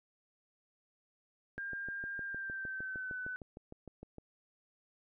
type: tone with pitch glide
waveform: sine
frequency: 1602 to 1503.4 Hz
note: G6 to F#6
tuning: +37 to +27 cents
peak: -38 dBFS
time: 1.58-3.36 s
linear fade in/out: 0 ms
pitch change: -110 cents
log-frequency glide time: 2.23-3.18 s
type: click train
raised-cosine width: 2 ms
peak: -34 dBFS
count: 18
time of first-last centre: 1.58-4.183 s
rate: 6.53 Hz
effects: none